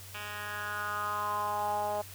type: tone with band-pass filter sweep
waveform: 10% pulse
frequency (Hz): 207.7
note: G#3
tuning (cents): 0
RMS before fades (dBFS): -34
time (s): 0.14-2.02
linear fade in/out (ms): 10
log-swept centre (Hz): 2200 to 690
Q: 4.6
effects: added 96 Hz sine -49 dBFS peak until 2.14 s + white hiss -49 dBFS RMS until 2.14 s